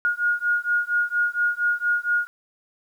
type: beating tone pair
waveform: sine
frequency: 1432 / 1436.3 Hz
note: F6 / F6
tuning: +43 / +48 cents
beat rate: 4.3 Hz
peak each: -23 dBFS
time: 0.05-2.27 s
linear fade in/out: 0 ms
effects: 9-bit